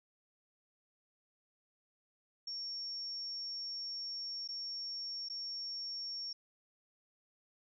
sine tone with dropouts, 5500 Hz, F8, 27 cents flat, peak -39 dBFS, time 2.47-6.33 s, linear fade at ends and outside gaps 5 ms, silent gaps 4.477-4.487 / 5.287-5.298 s, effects none

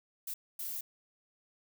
violet noise bursts at uneven times, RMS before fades -39 dBFS, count 2, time 0.27-0.34 / 0.59-0.81 s, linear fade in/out 5 ms, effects none

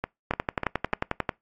two click trains, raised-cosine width 0.5 ms, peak -9 / -12 dBFS, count 12 / 4, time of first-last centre 0.31-1.292 / 0.04-0.93 s, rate 11.2 / 3.37 Hz, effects noise-tail reverb RT60 0.2 s tail -25 dB re dry + AAC 32 kbps

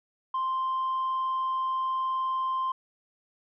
sine tone, 1046.5 Hz, C6, in tune, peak -24 dBFS, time 0.34-2.72 s, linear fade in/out 5 ms, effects tanh soft clip ceiling -24 dBFS

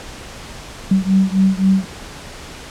sine beating tone pair, 189.9 / 193.7 Hz, F#3 / G3, +45 / -20 cents, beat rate 3.8 Hz, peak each -14 / -15 dBFS, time 0.91-1.85 s, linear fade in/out 5 ms, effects pink hiss -34 dBFS RMS until 2.7 s + low-pass 8000 Hz 12 dB/octave

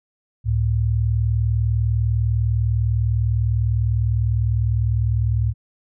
sine tone pair together, 70.04 / 110 Hz, C#2 / A2, +18 / 0 cents, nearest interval minor sixth, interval 782 cents, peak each -21 / -18 dBFS, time 0.44-5.54 s, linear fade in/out 50 ms, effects none

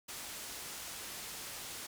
white low-pass noise, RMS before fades -45 dBFS, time 0.08-1.87 s, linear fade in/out 10 ms, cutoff 11000 Hz, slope 12 dB/octave, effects none

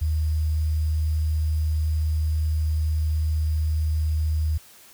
sine tone with sample-and-hold, 77.78 Hz, D#2, in tune, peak -20 dBFS, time 0.01-4.58 s, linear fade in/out 10 ms, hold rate 4900 Hz, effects white hiss -50 dBFS RMS until 4.93 s

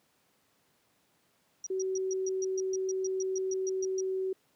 sine tone bursts, 5760 Hz, F#8, 47 cents flat, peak -35 dBFS, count 16, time 1.64-4.006 s, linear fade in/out 2 ms, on 26 ms, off 130 ms
sine tone, 378.3 Hz, F#4, 38 cents sharp, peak -29 dBFS, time 1.7-4.33 s, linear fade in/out 5 ms
effects pink hiss -70 dBFS RMS until 4.55 s + high-pass 150 Hz 12 dB/octave

